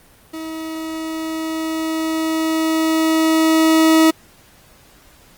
40% pulse tone with level ramp, 320 Hz, D#4, 49 cents sharp, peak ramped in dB -26 to -8 dBFS, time 0.33-4.11 s, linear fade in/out 10 ms, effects pink hiss -49 dBFS RMS until 5.37 s + Opus 32 kbps

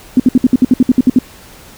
sine tone bursts, 253.1 Hz, B3, 43 cents sharp, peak -3 dBFS, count 12, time 0.17-1.188 s, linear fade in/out 2 ms, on 28 ms, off 62 ms, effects pink hiss -38 dBFS RMS until 1.77 s

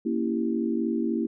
sine chord, A# diminished seventh, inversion none, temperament equal, 233.1 / 277.2 / 329.6 / 392 Hz, A#3 / C#4 / E4 / G4, 0 / 0 / 0 / 0 cents, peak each -27 / -32 / -28 / -33 dBFS, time 0.05-1.27 s, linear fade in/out 10 ms, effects none

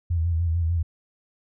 sine tone with vibrato, 83.6 Hz, E2, 25 cents sharp, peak -20 dBFS, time 0.1-0.83 s, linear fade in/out 10 ms, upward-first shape square, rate 6.7 Hz, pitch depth 51 cents each way, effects none

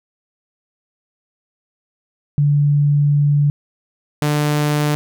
sine / sawtooth tone pair in turn, 145.1 / 148.58 Hz, D3 / D3, -21 / +20 cents, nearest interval unison, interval 41 cents, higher second, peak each -11 dBFS, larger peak neither, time 2.38-3.5 / 4.22-4.95 s, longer first, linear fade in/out 0 ms, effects none

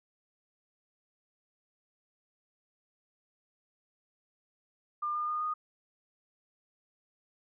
sine tone with pitch steps, 1200 / 1211.1 / 1222.4 / 1233.7 Hz, D6 / D#6 / D#6 / D#6, +37 / -47 / -31 / -15 cents, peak -30 dBFS, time 5.02-5.54 s, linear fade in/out 10 ms, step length 130 ms, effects none

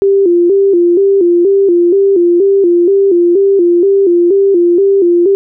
sine tone with vibrato, 370 Hz, F#4, in tune, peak -5 dBFS, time 0.02-5.35 s, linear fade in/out 0 ms, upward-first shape square, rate 2.1 Hz, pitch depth 110 cents each way, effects none

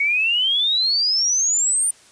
sine exponential sweep, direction up, 2210 to 9200 Hz, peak -16 dBFS, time 0-1.91 s, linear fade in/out 5 ms, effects white hiss -50 dBFS RMS until 2.11 s + resampled to 22050 Hz

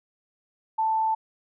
sine tone, 883 Hz, A5, 6 cents sharp, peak -21 dBFS, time 0.78-1.15 s, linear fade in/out 10 ms, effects none

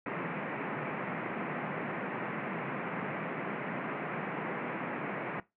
pink band-pass noise, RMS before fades -37 dBFS, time 0.06-5.4 s, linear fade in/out 2 ms, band 140 to 2400 Hz, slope 48 dB/octave, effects noise-tail reverb RT60 0.2 s tail -18 dB re dry

